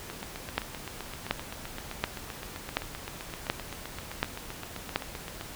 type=two click trains; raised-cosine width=0.3 ms; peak=-9 / -21 dBFS; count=7 / 42; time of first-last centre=0.58-4.96 / 0.1-5.411 s; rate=1.37 / 7.72 Hz; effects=pink hiss -43 dBFS RMS until 5.55 s